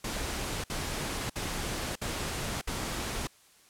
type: noise bursts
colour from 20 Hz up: pink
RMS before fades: -34 dBFS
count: 5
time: 0.04-3.272 s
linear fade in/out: 5 ms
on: 600 ms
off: 58 ms
effects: white hiss -60 dBFS RMS until 3.69 s + low-pass 11000 Hz 12 dB/octave